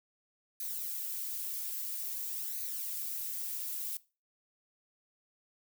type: noise with flanger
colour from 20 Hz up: violet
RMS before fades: -38 dBFS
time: 0.6-3.97 s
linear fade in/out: 2 ms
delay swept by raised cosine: 0.47 to 3.97 ms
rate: 0.5 Hz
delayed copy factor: +0.55
effects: noise-tail reverb RT60 0.3 s tail -19 dB re dry